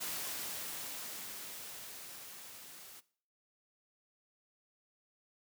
white noise with level ramp, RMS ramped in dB -39 to -53 dBFS, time 0-3.01 s, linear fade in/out 20 ms, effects noise-tail reverb RT60 0.5 s tail -19 dB re dry + high-pass 100 Hz 12 dB/octave

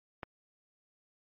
click, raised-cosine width 0.5 ms, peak -23 dBFS, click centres 0.232 s, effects MP3 32 kbps

